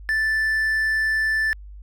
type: tone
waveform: triangle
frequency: 1760 Hz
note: A6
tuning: in tune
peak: -17 dBFS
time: 0.09-1.53 s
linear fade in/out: 0 ms
effects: added 50 Hz sine -37 dBFS peak until 1.82 s